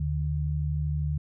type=tone pair together; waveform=sine; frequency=76.61 / 149.2 Hz; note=D#2 / D3; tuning=-26 / +28 cents; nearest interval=octave; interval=1154 cents; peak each=-28 / -28 dBFS; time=0-1.18 s; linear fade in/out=5 ms; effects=none